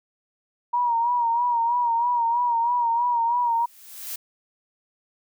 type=tone with vibrato; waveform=sine; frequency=948 Hz; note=A#5; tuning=29 cents sharp; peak=-19 dBFS; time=0.73-3.66 s; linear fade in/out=10 ms; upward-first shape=sine; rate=3.1 Hz; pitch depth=55 cents each way
type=noise with exponential growth; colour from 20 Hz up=blue; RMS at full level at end=-30 dBFS; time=3.37-4.16 s; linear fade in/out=5 ms; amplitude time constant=170 ms
effects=none